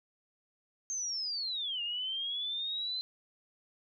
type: linear two-way sweep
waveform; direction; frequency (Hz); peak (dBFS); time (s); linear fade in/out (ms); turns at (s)
sine; down then up; 6400 to 2794 to 4085; -33; 0.9-3.01; 0; 1.82
effects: none